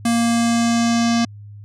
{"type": "tone with low-pass filter sweep", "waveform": "square", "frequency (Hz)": 233.1, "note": "A#3", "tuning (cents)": 0, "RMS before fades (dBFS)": -17, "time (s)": [0.05, 1.25], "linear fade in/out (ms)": 5, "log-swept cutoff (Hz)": [9400, 5600], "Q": 2.4, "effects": ["added 103 Hz sine -35 dBFS peak until 1.64 s"]}